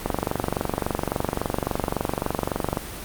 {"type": "click train", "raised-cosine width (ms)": 1, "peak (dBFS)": -8, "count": 65, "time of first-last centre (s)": [0.06, 2.772], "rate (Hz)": 23.6, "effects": ["pink hiss -35 dBFS RMS until 3.04 s", "Opus 32 kbps"]}